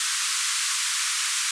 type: band-pass noise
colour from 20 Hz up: white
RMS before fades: -26 dBFS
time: 0-1.51 s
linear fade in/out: 2 ms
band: 1100 to 9400 Hz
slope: 48 dB/octave
effects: none